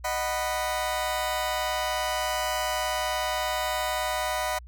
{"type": "chord", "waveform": "sawtooth", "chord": "B major", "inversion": "first", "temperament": "just", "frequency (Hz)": [617.4, 740.8, 987.8], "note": ["D#5", "F#5", "B5"], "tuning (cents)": [-14, 2, 0], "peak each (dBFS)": -27, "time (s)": [0.04, 4.59], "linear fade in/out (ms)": 10, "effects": ["added 60 Hz sine -42 dBFS peak until 4.67 s"]}